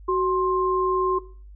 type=tone pair together; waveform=sine; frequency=373.2 / 1055.6 Hz; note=F#4 / C6; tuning=+15 / +15 cents; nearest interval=octave + tritone; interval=1800 cents; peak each=-21 / -23 dBFS; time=0.08-1.19 s; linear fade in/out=10 ms; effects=noise-tail reverb RT60 0.4 s tail -17 dB re dry + added 50 Hz sine -41 dBFS peak until 1.55 s